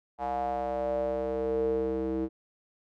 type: tone with band-pass filter sweep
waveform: square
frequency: 65 Hz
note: C2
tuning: 11 cents flat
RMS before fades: -30 dBFS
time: 0.18-2.29 s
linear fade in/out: 50 ms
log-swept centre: 780 to 360 Hz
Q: 7.1
effects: none